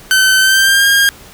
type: tone with pitch glide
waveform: sawtooth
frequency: 1530 to 1616.3 Hz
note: G6 to G#6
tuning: -42 to -47 cents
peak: -4 dBFS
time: 0.11-1.09 s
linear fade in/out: 0 ms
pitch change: +95 cents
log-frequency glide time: 0.39-0.86 s
effects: pink hiss -38 dBFS RMS until 1.33 s